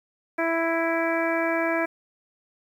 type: harmonic tone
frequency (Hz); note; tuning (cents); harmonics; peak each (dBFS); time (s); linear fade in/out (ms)
330.5; E4; +5; 1 / 2 / 3 / 4 / 5 / 6 / 7; -27 / -26 / -32 / -34 / -30 / -35 / -32; 0.38-1.86; 10
effects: 9-bit